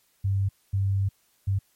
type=tone bursts at uneven times; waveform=sine; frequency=98 Hz; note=G2; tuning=in tune; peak=-21 dBFS; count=3; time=0.24-0.49 / 0.73-1.09 / 1.47-1.59 s; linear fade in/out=10 ms; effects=white hiss -66 dBFS RMS until 1.75 s + MP3 64 kbps